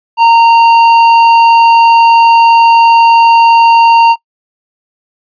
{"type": "tone with hard clipping", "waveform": "sine", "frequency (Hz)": 923, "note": "A#5", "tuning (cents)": -17, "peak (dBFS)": -4, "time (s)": [0.17, 4.16], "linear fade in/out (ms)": 50, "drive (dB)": 9, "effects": ["noise-tail reverb RT60 0.1 s tail -22 dB re dry", "resampled to 11025 Hz"]}